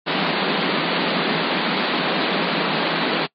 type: band-pass noise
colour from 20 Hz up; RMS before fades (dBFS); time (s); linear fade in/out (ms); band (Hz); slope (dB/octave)
pink; -21; 0.06-3.27; 20; 160 to 4500; 96
effects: noise-tail reverb RT60 0.1 s tail -23 dB re dry + MP3 32 kbps